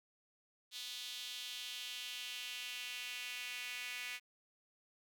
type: tone with high-pass filter sweep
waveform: sawtooth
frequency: 246.8 Hz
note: B3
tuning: 1 cent flat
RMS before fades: -45 dBFS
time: 0.71-4.2 s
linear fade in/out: 50 ms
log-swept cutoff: 3600 to 2300 Hz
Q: 3.1
effects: none